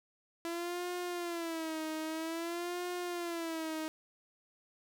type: tone with vibrato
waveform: sawtooth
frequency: 334.4 Hz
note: E4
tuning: 25 cents sharp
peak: -32 dBFS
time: 0.45-3.88 s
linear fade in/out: 0 ms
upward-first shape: sine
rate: 0.51 Hz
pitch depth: 110 cents each way
effects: none